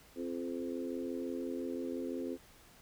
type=harmonic tone with a mistuned harmonic; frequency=85.8 Hz; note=F2; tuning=30 cents flat; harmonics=3 / 4 / 5 / 6; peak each=-39 / -41 / -43 / -45 dBFS; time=0.15-2.38 s; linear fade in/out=50 ms; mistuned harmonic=3; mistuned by=+34 cents; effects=pink hiss -60 dBFS RMS until 2.81 s